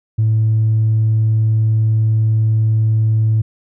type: tone with tanh clipping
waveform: triangle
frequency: 110 Hz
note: A2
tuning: in tune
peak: -11 dBFS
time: 0.18-3.42 s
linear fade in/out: 10 ms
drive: 5 dB
effects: none